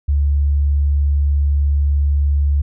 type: tone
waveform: sine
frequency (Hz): 71.6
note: D2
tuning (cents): -43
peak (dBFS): -12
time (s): 0.08-2.62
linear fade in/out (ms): 10
effects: none